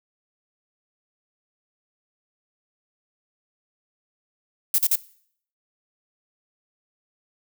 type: noise bursts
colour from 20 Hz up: violet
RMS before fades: -19 dBFS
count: 3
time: 4.74-4.955 s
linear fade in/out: 2 ms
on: 43 ms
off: 43 ms
effects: noise-tail reverb RT60 0.6 s tail -20 dB re dry